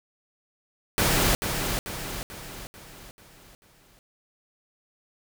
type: noise with echo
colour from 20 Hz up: pink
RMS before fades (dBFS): -22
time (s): 0.98-1.35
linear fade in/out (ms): 0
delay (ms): 440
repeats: 6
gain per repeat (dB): -6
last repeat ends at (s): 3.99
effects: none